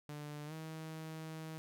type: tone with pitch glide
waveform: sawtooth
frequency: 148.3 to 158.94 Hz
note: D3 to D#3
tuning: +17 to +37 cents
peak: -40 dBFS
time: 0.09-1.58 s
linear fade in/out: 0 ms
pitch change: +120 cents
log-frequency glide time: 0.46-0.53 s
effects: none